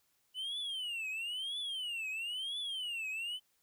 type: tone with vibrato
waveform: triangle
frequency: 2960 Hz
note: F#7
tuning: in tune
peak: -35 dBFS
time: 0.34-3.4 s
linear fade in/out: 50 ms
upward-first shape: triangle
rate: 1 Hz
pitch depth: 290 cents each way
effects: white hiss -75 dBFS RMS until 3.62 s